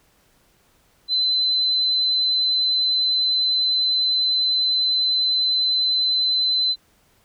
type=tone; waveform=sine; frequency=4045 Hz; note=B7; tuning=41 cents sharp; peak=-17 dBFS; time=1.08-6.76 s; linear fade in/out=50 ms; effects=pink hiss -60 dBFS RMS until 7.24 s